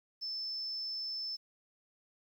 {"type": "tone", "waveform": "sine", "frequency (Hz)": 5274, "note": "E8", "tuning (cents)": 0, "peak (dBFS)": -36, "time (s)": [0.21, 1.37], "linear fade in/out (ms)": 20, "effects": ["11-bit"]}